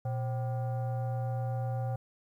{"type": "tone with frequency modulation", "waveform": "sine", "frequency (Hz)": 120, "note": "B2", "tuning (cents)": -49, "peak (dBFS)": -29, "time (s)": [0.05, 1.96], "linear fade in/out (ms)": 5, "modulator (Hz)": 652, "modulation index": 0.58, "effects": ["tanh soft clip ceiling -25 dBFS", "11-bit"]}